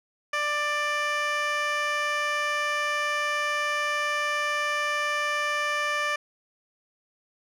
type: tone with band-pass filter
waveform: 15% pulse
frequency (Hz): 591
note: D5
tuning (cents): +11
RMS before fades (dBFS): -27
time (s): 0.33-6.16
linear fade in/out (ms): 5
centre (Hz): 2000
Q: 0.68
effects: none